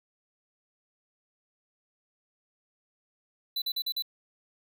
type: tone bursts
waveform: square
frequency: 3989 Hz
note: B7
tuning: 17 cents sharp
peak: -29 dBFS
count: 5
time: 3.56-4.023 s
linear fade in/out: 5 ms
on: 59 ms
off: 42 ms
effects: none